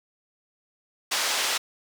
white band-pass noise, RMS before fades -26 dBFS, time 1.11-1.58 s, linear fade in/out 10 ms, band 540 to 5700 Hz, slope 12 dB/octave, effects none

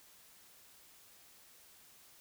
silence, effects white hiss -61 dBFS RMS until 2.2 s

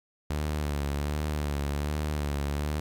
sawtooth tone with vibrato, 73.42 Hz, D2, in tune, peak -24 dBFS, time 0.3-2.8 s, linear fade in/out 5 ms, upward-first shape sine, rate 1.3 Hz, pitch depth 55 cents each way, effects 10-bit

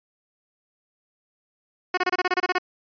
10% pulse tone bursts, 364.6 Hz, F#4, 25 cents flat, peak -11 dBFS, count 11, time 1.94-2.584 s, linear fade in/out 5 ms, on 34 ms, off 27 ms, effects resampled to 11025 Hz

